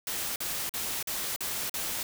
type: noise bursts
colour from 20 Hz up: white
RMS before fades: -33 dBFS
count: 6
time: 0.07-2.03 s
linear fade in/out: 2 ms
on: 290 ms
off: 44 ms
effects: none